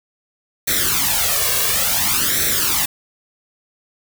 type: noise with flanger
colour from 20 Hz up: white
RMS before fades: -18 dBFS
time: 0.67-2.86 s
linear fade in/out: 10 ms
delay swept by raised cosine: 0.51 to 1.81 ms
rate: 0.57 Hz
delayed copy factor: +0.75
effects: none